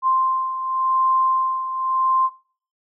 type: beating tone pair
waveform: sine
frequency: 1046.5 / 1047.4 Hz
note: C6 / C6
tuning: 0 / +1 cents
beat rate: 0.9 Hz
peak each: -18 / -24 dBFS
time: 0.02-2.3 s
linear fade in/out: 50 ms
effects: noise-tail reverb RT60 0.5 s tail -21 dB re dry